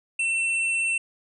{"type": "tone pair together", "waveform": "sine", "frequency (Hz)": [2692, 8553], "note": ["E7", "C9"], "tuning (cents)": [36, 37], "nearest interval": "octave + minor sixth", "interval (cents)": 2001, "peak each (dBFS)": [-22, -33], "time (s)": [0.19, 0.98], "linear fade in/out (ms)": 5, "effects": []}